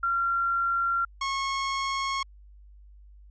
sine / sawtooth tone pair in turn, 1375 / 1091.3 Hz, F6 / C#6, -27 / -27 cents, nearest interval major third, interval 400 cents, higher first, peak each -23 / -23 dBFS, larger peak neither, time 0.03-1.05 / 1.21-2.23 s, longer neither, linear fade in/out 5 ms, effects added 50 Hz sine -48 dBFS peak until 3.3 s + resampled to 16000 Hz

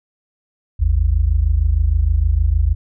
sine tone pair together, 52.72 / 79.2 Hz, G#1 / D#2, +27 / +31 cents, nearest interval perfect fifth, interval 704 cents, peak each -15 dBFS, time 0.79-2.75 s, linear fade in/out 20 ms, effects none

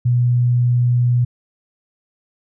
sine tone, 122.2 Hz, B2, 18 cents flat, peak -12 dBFS, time 0.05-1.25 s, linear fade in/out 10 ms, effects none

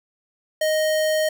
square tone, 622.3 Hz, D#5, in tune, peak -19 dBFS, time 0.61-1.29 s, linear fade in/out 5 ms, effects none

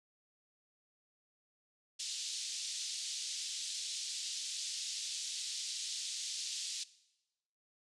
pink band-pass noise, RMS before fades -41 dBFS, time 1.99-6.84 s, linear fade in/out 10 ms, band 3600 to 7700 Hz, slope 24 dB/octave, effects noise-tail reverb RT60 0.9 s tail -18 dB re dry + resampled to 24000 Hz

